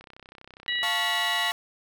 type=click train; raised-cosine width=0.3 ms; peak=-30 dBFS; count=29; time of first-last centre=0.01-0.88 s; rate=32.2 Hz
type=harmonic tone; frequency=970 Hz; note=B5; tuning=31 cents flat; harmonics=2 / 3 / 4; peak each=-28 / -30 / -31 dBFS; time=0.68-1.51 s; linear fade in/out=0 ms
type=chord; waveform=sawtooth; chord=F augmented; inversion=none; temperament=equal; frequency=698.5 / 880 / 1108.7 Hz; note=F5 / A5 / C#6; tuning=0 / 0 / 0 cents; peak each=-29 dBFS; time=0.83-1.52 s; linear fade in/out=0 ms
effects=none